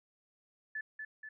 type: tone with echo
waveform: sine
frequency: 1738 Hz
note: A6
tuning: 22 cents flat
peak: -36 dBFS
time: 0.75-0.81 s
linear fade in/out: 5 ms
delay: 240 ms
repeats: 2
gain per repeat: -4 dB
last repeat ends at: 1.29 s
effects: none